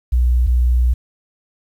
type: tone pair in turn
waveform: sine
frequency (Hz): 61.2 / 61.2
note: B1 / B1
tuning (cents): -15 / -15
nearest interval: unison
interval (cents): 0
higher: neither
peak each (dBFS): -11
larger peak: neither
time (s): 0.12-0.47 / 0.47-0.94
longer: second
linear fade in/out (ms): 10
effects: 8-bit